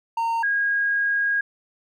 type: tone pair in turn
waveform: triangle / sine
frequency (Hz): 918 / 1635.7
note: A#5 / G#6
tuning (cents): -27 / -27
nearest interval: minor seventh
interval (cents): 1000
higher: second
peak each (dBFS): -19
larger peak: neither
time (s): 0.17-0.43 / 0.43-1.41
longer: second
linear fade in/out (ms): 5
effects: none